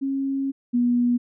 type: tone pair in turn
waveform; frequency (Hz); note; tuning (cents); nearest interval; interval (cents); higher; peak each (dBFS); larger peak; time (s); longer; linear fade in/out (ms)
sine; 272.2 / 242.5; C#4 / B3; -31 / -31; major second; 200; first; -22 / -17; second; 0.01-0.52 / 0.73-1.18; first; 20
effects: none